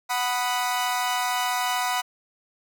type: chord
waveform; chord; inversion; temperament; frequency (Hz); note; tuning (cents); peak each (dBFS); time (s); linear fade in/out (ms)
sawtooth; B major; second; equal; 740 / 987.8 / 1244.5; F#5 / B5 / D#6; 0 / 0 / 0; -23 / -23 / -28; 0.09-2.02; 20
effects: none